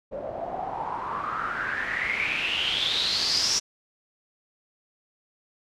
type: noise with low-pass filter sweep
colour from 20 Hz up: white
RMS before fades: -28 dBFS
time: 0.11-3.6 s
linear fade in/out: 20 ms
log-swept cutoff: 550 to 5800 Hz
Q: 7.7
effects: none